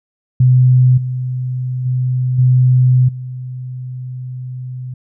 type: tone with level steps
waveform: sine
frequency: 127 Hz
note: B2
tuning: 49 cents sharp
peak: -6 / -17 / -13 / -7 / -23 dBFS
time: 0.4-4.94 s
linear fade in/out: 5 ms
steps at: 0.97 / 1.85 / 2.38 / 3.08 s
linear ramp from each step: 10 ms
effects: none